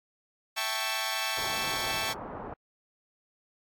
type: chord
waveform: 10% pulse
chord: A dominant seventh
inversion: second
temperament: equal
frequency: 659.3 / 784 / 880 / 1108.7 Hz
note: E5 / G5 / A5 / C#6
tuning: 0 / 0 / 0 / 0 cents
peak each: -28 / -27 / -26 / -25 dBFS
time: 0.56-2.14 s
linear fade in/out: 20 ms
type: low-pass noise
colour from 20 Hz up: white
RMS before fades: -40 dBFS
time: 1.37-2.54 s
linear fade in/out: 5 ms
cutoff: 1100 Hz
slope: 24 dB/octave
effects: AAC 64 kbps